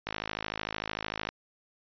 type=click train; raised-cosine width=0.3 ms; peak=-16 dBFS; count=66; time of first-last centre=0.07-1.29 s; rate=53.3 Hz; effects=resampled to 11025 Hz